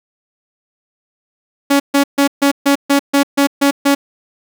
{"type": "tone bursts", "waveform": "sawtooth", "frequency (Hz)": 280.7, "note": "C#4", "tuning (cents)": 22, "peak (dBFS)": -5, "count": 10, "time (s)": [1.7, 3.95], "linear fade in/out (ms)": 10, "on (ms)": 99, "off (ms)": 140, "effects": []}